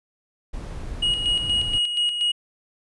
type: noise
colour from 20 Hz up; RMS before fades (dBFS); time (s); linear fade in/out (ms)
brown; -32; 0.53-1.79; 10
type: tone with tremolo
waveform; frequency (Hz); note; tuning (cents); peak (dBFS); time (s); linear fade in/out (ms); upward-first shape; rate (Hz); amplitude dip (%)
triangle; 2891; F#7; -41; -17; 1.02-2.32; 10; square; 4.2; 50
effects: resampled to 24000 Hz